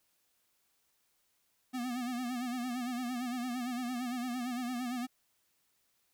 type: tone with vibrato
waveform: square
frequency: 246.9 Hz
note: B3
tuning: in tune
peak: -35 dBFS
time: 1.73-5.07 s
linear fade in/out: 20 ms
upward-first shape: sine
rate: 8.8 Hz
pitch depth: 75 cents each way
effects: white hiss -75 dBFS RMS until 6.13 s